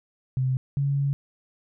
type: tone pair in turn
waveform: sine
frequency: 130 / 140.09 Hz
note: C3 / C#3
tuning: -11 / +19 cents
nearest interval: minor second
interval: 130 cents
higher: second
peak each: -21 dBFS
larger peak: neither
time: 0.37-0.57 / 0.77-1.13 s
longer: second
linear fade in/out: 0 ms
effects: none